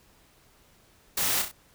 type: noise with echo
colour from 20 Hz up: white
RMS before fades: -27 dBFS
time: 1.17-1.42 s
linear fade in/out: 5 ms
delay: 32 ms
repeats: 3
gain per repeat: -6 dB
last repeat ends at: 1.516 s
effects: pink hiss -60 dBFS RMS until 1.74 s